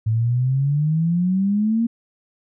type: exponential sweep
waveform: sine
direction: up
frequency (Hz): 108.5 to 235.1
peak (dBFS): -16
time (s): 0.06-1.87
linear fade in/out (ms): 10
effects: none